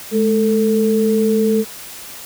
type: tone pair together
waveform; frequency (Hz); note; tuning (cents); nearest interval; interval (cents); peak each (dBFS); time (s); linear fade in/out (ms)
sine; 213 / 444.1; G#3 / A4; +44 / +16; octave + minor second; 1272; -15; 0.11-1.65; 50
effects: white hiss -34 dBFS RMS until 2.25 s